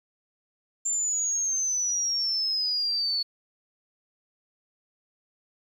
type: exponential sweep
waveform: sine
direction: down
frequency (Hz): 7300 to 4415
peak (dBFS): -24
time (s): 0.85-3.23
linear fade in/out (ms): 10
effects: 9-bit